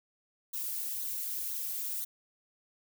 violet noise with flanger, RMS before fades -36 dBFS, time 0.53-2.05 s, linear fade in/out 10 ms, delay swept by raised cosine 0.38 to 3.48 ms, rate 2 Hz, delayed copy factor -0.6, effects none

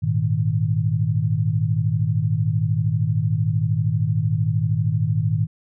sine chord, Ab suspended second, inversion none, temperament just, 103.83 / 116.8 / 155.74 Hz, Ab2 / Bb2 / Eb3, 0 / +4 / +2 cents, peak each -22 dBFS, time 0.02-5.47 s, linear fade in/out 20 ms, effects none

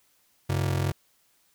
45% pulse ring-modulated tone, 116.54 Hz, A#2, in tune, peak -21 dBFS, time 0.49-0.92 s, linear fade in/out 10 ms, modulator 21.7 Hz, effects white hiss -66 dBFS RMS until 1.54 s

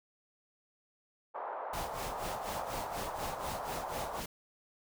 white band-pass noise, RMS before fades -40 dBFS, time 1.34-4.21 s, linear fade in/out 20 ms, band 550 to 980 Hz, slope 24 dB/octave
pink noise with tremolo, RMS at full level -40 dBFS, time 1.73-4.26 s, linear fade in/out 5 ms, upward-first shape sine, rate 4.1 Hz, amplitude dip 80%
effects none

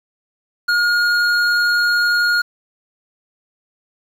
triangle tone pair together, 1429 / 4298 Hz, F6 / C8, +39 / +46 cents, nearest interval octave + perfect fifth, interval 1907 cents, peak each -11 / -19 dBFS, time 0.68-2.42 s, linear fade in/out 10 ms, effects tanh soft clip ceiling -8 dBFS + 7-bit

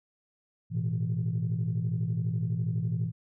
sine chord, A suspended second, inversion none, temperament equal with one note detuned, 110 / 122.05 / 164.81 Hz, A2 / B2 / E3, 0 / -20 / 0 cents, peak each -30 dBFS, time 0.7-3.12 s, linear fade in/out 50 ms, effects tanh soft clip ceiling -21 dBFS

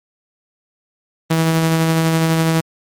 sawtooth tone with tremolo, 162.4 Hz, E3, 26 cents flat, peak -8 dBFS, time 1.3-2.61 s, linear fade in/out 10 ms, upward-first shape sine, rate 12 Hz, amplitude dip 25%, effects MP3 96 kbps

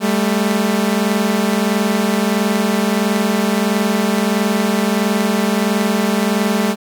sawtooth tone pair together, 198.49 / 220 Hz, G3 / A3, +22 / 0 cents, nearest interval major second, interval 178 cents, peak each -13 dBFS, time 0-6.76 s, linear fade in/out 50 ms, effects none

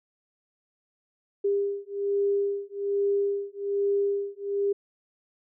sine beating tone pair, 400.7 / 401.9 Hz, G4 / G4, +38 / +43 cents, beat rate 1.2 Hz, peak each -27 dBFS, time 1.44-4.73 s, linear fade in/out 10 ms, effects none

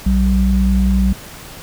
sine tone pair together, 60.19 / 191.1 Hz, B1 / G3, -44 / -44 cents, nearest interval octave + minor sixth, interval 2000 cents, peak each -13 / -14 dBFS, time 0.06-1.13 s, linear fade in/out 5 ms, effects pink hiss -35 dBFS RMS until 1.62 s

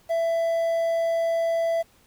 triangle tone with quantisation, 665 Hz, E5, 15 cents sharp, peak -19 dBFS, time 0.09-1.83 s, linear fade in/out 20 ms, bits 8, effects pink hiss -59 dBFS RMS until 2.06 s

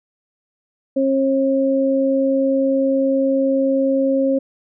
sine tone pair together, 269.7 / 540 Hz, C#4 / C#5, -47 / -45 cents, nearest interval octave, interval 1202 cents, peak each -17 dBFS, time 0.96-4.39 s, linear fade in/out 10 ms, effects none

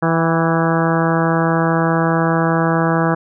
harmonic tone with a mistuned harmonic, 164.81 Hz, E3, in tune, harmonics 1 / 2 / 3 / 4 / 5 / 6 / 7 / 8 / 9 / 10, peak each -17 / -20 / -22 / -23 / -24 / -25 / -25 / -26 / -27 / -27 dBFS, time 0.02-3.15 s, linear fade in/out 10 ms, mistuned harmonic 5, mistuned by -28 cents, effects none

